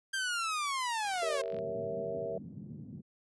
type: linear sweep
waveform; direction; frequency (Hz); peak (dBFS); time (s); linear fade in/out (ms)
sawtooth; down; 1594 to 520; -28; 0.13-1.42; 10
type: click train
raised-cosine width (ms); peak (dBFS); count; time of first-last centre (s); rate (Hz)
0.3; -36; 26; 1.05-1.588; 46.5
type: chord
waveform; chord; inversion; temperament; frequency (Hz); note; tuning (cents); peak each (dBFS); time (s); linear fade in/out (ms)
sine; G diminished seventh; none; equal; 392 / 466.2 / 554.4 / 659.3; G4 / Bb4 / Db5 / Fb5; 0 / 0 / 0 / 0; -43 / -38 / -41 / -38; 1.22-2.38; 5
type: band-pass noise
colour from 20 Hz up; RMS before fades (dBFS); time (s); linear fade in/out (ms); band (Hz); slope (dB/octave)
white; -46; 1.51-3.02; 20; 120 to 220; 24
effects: resampled to 24000 Hz